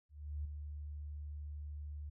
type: tone with ADSR envelope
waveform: sine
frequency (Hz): 73.9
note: D2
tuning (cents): +11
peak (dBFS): -36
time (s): 0.09-2.1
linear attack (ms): 360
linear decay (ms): 4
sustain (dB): -6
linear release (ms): 12
effects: none